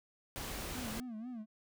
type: noise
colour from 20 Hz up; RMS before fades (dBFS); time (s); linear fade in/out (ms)
pink; -42; 0.36-1; 0
type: tone with vibrato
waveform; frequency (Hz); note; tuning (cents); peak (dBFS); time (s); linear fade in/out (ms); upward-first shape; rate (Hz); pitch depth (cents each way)
triangle; 233.1; A#3; 0; -39; 0.73-1.46; 50; sine; 4; 150
effects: none